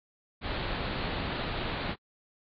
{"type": "low-pass noise", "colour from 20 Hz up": "pink", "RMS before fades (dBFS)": -34, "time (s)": [0.41, 1.96], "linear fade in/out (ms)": 50, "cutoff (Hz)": 4400, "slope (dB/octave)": 96, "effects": ["AAC 32 kbps"]}